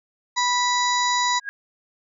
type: harmonic tone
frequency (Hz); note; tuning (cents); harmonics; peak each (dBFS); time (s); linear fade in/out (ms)
984; B5; -7; 1 / 2 / 4 / 5 / 6 / 7; -21 / -26 / -26 / -33 / -34 / -29; 0.36-1.4; 20
type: tone with exponential growth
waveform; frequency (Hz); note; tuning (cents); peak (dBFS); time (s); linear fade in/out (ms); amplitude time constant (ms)
sine; 1638; G#6; -24; -22; 1.39-1.49; 0; 20
effects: none